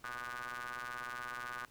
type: ring-modulated tone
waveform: sawtooth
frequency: 123.47 Hz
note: B2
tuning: in tune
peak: -34 dBFS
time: 0.04-1.65 s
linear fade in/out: 0 ms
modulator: 1350 Hz
effects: pink hiss -64 dBFS RMS until 1.7 s